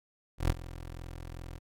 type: tone with ADSR envelope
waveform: 20% pulse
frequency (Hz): 42.56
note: F1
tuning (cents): -44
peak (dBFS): -18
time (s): 0.38-1.59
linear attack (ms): 120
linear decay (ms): 30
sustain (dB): -18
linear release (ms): 19
effects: AAC 48 kbps